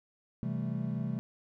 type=chord; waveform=triangle; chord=A minor seventh; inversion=first; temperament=equal; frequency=130.81 / 164.81 / 196 / 220 Hz; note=C3 / E3 / G3 / A3; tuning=0 / 0 / 0 / 0 cents; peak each=-34 / -36 / -36 / -35 dBFS; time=0.43-1.19 s; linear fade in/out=0 ms; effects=none